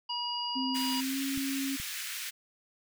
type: harmonic tone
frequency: 962 Hz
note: B5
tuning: 46 cents flat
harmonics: 1 / 3 / 5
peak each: -36 / -36 / -36 dBFS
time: 0.09-1.01 s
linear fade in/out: 10 ms
type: tone with pitch glide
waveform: sine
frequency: 261.6 to 272.2 Hz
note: C4 to C#4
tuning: 0 to -31 cents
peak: -31 dBFS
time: 0.55-1.77 s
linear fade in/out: 20 ms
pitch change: +69 cents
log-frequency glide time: 0.97-1.2 s
type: high-pass noise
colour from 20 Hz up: pink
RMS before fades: -38 dBFS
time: 0.74-2.31 s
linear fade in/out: 20 ms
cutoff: 1700 Hz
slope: 24 dB/octave
type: clicks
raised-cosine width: 5 ms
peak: -31 dBFS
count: 2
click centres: 1.376 / 1.8 s
effects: none